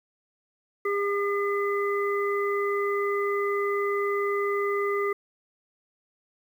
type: harmonic tone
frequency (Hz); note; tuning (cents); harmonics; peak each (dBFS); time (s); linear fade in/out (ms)
403.8; G#4; -49; 1 / 3 / 5; -25 / -30 / -33; 0.85-5.13; 5
effects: 9-bit